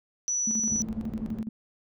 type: tone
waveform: sine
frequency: 5920 Hz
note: F#8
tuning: in tune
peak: -25 dBFS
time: 0.28-0.82 s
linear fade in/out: 0 ms
type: tone with tremolo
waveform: sine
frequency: 220 Hz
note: A3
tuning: in tune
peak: -28 dBFS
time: 0.47-1.49 s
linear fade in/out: 5 ms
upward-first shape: square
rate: 12 Hz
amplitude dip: 75%
type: low-pass noise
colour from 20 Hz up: white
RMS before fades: -40 dBFS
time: 0.68-1.43 s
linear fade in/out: 20 ms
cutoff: 220 Hz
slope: 12 dB/octave
effects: none